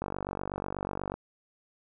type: click train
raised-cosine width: 1 ms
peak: -19 dBFS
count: 55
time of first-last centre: 0.02-1.14 s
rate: 48.2 Hz
effects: none